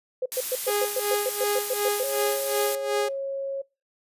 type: tone bursts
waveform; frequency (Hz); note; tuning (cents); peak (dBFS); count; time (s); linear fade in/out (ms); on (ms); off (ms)
sine; 510; C5; -44; -23; 13; 0.22-2.034; 5; 38; 110
type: noise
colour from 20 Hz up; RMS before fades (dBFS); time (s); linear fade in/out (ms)
blue; -29; 0.32-2.75; 0
type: tone with tremolo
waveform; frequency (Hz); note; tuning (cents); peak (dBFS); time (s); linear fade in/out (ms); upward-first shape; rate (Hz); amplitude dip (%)
sawtooth; 411.9; G#4; -14; -19; 0.67-3.09; 10; sine; 2.7; 80
type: tone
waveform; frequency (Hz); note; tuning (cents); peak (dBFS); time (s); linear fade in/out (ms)
sine; 547; C#5; -23; -27; 2.03-3.62; 10
effects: noise-tail reverb RT60 0.3 s tail -26 dB re dry + resampled to 32000 Hz